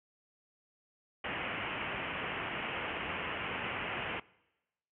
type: low-pass noise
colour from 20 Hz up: white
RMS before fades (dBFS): -38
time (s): 1.24-4.2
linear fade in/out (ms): 5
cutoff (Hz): 3000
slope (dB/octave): 96
effects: noise-tail reverb RT60 1.0 s tail -23 dB re dry + high-pass 60 Hz 12 dB/octave